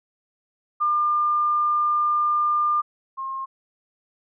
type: tone pair in turn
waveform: sine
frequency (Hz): 1200 / 1069.1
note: D6 / C6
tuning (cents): +37 / +37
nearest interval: major second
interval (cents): 200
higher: first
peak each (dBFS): -18 / -27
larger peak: first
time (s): 0.8-2.82 / 3.17-3.46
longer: first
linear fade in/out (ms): 20
effects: none